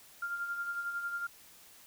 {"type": "tone with tremolo", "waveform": "sine", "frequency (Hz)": 1396.9, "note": "F6", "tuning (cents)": 0, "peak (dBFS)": -32, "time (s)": [0.22, 1.27], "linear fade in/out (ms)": 5, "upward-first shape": "sine", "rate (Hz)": 11, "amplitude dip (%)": 50, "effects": ["white hiss -57 dBFS RMS until 1.86 s"]}